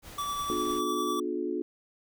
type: noise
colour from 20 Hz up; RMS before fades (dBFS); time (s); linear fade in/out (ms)
pink; -46; 0.02-0.82; 50
type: tone with tremolo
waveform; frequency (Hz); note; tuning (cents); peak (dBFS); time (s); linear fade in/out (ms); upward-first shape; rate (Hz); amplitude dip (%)
square; 1154; D6; -31; -30; 0.18-1.2; 5; triangle; 10; 30
type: chord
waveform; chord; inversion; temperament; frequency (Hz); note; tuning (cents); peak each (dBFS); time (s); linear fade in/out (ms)
sine; B diminished seventh; none; just; 246.9 / 296.3 / 355.6 / 426.7; B3 / D4 / F4 / Ab4; 0 / +15 / +31 / +47; -38 / -34 / -32 / -36; 0.5-1.62; 0
effects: none